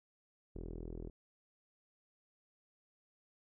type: tone with low-pass filter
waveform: sawtooth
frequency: 41.14 Hz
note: E1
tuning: 3 cents flat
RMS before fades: -45 dBFS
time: 0.55-1.1 s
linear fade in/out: 10 ms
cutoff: 390 Hz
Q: 3.3
effects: none